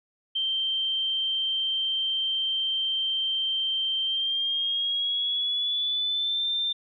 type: tone with pitch glide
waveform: sine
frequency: 3136 to 3582 Hz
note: G7 to A7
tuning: 0 to +30 cents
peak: -24 dBFS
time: 0.35-6.73 s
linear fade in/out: 10 ms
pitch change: +230 cents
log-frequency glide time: 4.04-6.48 s
effects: none